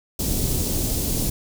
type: band-stop noise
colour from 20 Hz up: pink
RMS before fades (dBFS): -23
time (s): 0.19-1.3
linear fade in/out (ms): 5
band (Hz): 370 to 5900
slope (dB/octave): 12
effects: none